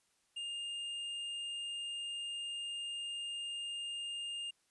triangle tone with hard clipping, 2817 Hz, F7, 14 cents sharp, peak -40 dBFS, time 0.36-4.51 s, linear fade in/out 10 ms, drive 9 dB, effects white hiss -75 dBFS RMS until 4.7 s + resampled to 24000 Hz

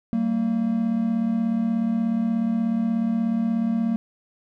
triangle tone pair together, 192.35 / 229 Hz, G3 / A#3, -33 / -31 cents, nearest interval minor third, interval 302 cents, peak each -25 / -19 dBFS, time 0.13-3.96 s, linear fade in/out 0 ms, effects none

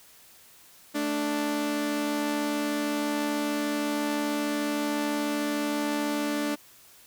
sawtooth tone pair together, 220 / 293.7 Hz, A3 / D4, 0 / 0 cents, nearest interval perfect fourth, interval 500 cents, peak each -30 / -23 dBFS, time 0.94-6.56 s, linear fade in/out 20 ms, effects white hiss -54 dBFS RMS until 7.06 s

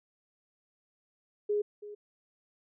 sine tone with echo, 415.3 Hz, G#4, in tune, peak -26 dBFS, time 1.49-1.62 s, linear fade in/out 10 ms, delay 330 ms, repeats 1, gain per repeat -15 dB, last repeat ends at 1.95 s, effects none

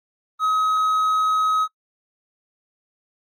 triangle tone, 1271 Hz, D#6, 36 cents sharp, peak -15 dBFS, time 0.39-1.68 s, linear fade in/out 50 ms, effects noise-tail reverb RT60 0.1 s tail -25 dB re dry + Opus 24 kbps

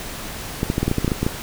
clicks, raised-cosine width 3 ms, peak -6 dBFS, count 12, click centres 0.631 / 0.701 / 0.781 / 0.83 / 0.88 / 0.914 / 0.983 / 1.046 / 1.079 / 1.118 / 1.23 / 1.265 s, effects pink hiss -32 dBFS RMS until 1.42 s

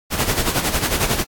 pink noise with tremolo, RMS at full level -17 dBFS, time 0.1-1.25 s, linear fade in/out 50 ms, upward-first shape sine, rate 11 Hz, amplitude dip 65%, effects AAC 64 kbps

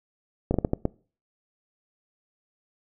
slowing click train, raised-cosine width 2 ms, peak -9 dBFS, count 6, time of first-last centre 0.51-0.854 s, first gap 32 ms, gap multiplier 1.39, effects noise-tail reverb RT60 0.4 s tail -23 dB re dry

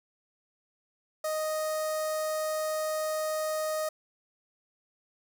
sawtooth tone with notch filter, 622.3 Hz, D#5, in tune, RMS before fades -31 dBFS, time 1.24-3.89 s, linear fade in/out 5 ms, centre 2800 Hz, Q 0.78, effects none

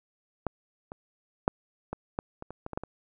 clicks, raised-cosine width 1 ms, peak -14 / -25 / -8 / -19 / -15 / -25 / -26 / -22 / -22 / -16 / -23 dBFS, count 11, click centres 0.467 / 0.919 / 1.479 / 1.93 / 2.189 / 2.424 / 2.506 / 2.664 / 2.733 / 2.775 / 2.836 s, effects none

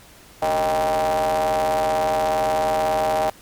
45% pulse ring-modulated tone, 82.2 Hz, E2, 4 cents flat, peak -15 dBFS, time 0.42-3.3 s, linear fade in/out 5 ms, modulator 707 Hz, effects pink hiss -47 dBFS RMS until 3.41 s + MP3 96 kbps

